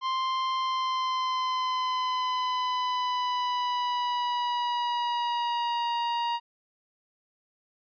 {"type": "tone with pitch glide", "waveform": "45% pulse", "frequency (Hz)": [1046.5, 943.2], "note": ["C6", "A#5"], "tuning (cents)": [0, 20], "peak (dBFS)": -26, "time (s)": [0.01, 6.4], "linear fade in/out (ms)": 50, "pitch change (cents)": -180, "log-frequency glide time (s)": [0.57, 5.94], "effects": ["resampled to 11025 Hz"]}